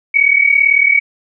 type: tone pair together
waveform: sine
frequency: 2232 / 2270 Hz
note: C#7 / C#7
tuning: +11 / +41 cents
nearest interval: unison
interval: 30 cents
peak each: -11 dBFS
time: 0.14-1 s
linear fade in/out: 10 ms
effects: none